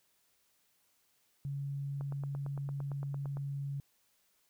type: tone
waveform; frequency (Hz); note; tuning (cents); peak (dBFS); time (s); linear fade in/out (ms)
sine; 140; C#3; +18; -35; 1.45-3.8; 0
type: click train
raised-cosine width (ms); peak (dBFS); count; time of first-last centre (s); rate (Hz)
1; -33; 13; 2.01-3.371; 8.82
effects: white hiss -73 dBFS RMS until 4.49 s